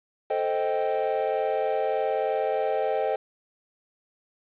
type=chord; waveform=triangle; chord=A half-diminished seventh; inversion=none; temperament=equal; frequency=440 / 523.3 / 622.3 / 784 Hz; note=A4 / C5 / Eb5 / G5; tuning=0 / 0 / 0 / 0 cents; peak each=-27 dBFS; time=0.3-3.16 s; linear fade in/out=5 ms; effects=resampled to 8000 Hz + 8-bit